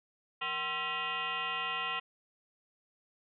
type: tone with frequency modulation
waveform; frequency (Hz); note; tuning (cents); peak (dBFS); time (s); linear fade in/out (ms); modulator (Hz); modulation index
sine; 1931; B6; -39; -32; 0.41-2; 10; 292; 3.9
effects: none